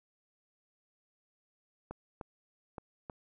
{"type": "clicks", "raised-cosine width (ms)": 1, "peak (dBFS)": -27, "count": 4, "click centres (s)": [1.91, 2.212, 2.782, 3.098], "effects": []}